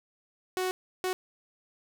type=tone bursts at uneven times; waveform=sawtooth; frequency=370 Hz; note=F#4; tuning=in tune; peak=-24 dBFS; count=2; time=0.57-0.71 / 1.04-1.13 s; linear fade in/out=0 ms; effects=none